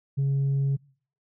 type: tone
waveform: sine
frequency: 137.9 Hz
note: C#3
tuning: 9 cents flat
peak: -19 dBFS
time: 0.17-0.77 s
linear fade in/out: 20 ms
effects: noise-tail reverb RT60 0.5 s tail -25 dB re dry + tanh soft clip ceiling -20 dBFS